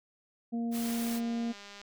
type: harmonic tone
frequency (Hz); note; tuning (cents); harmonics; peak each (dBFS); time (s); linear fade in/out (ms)
233.1; A#3; 0; 1 / 2 / 3; -30 / -45 / -45; 0.52-1.53; 20
type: noise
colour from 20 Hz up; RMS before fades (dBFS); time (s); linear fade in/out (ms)
white; -41; 0.71-1.21; 50
type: click train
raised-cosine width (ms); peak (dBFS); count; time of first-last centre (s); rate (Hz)
0.2; -31; 196; 0.85-1.815; 202
effects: none